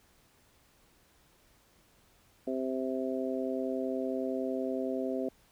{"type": "harmonic tone", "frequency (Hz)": 130.81, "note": "C3", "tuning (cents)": 0, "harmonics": [2, 3, 4, 5], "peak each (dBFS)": [-34, -36, -37, -38], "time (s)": [2.47, 5.29], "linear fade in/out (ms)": 5, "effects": ["pink hiss -65 dBFS RMS until 5.51 s"]}